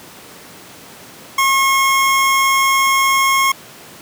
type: tone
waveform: 25% pulse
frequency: 1083 Hz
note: C#6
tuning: 41 cents flat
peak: -8 dBFS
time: 1.38-3.52 s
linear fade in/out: 5 ms
effects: pink hiss -38 dBFS RMS until 4.01 s + high-pass 150 Hz 12 dB/octave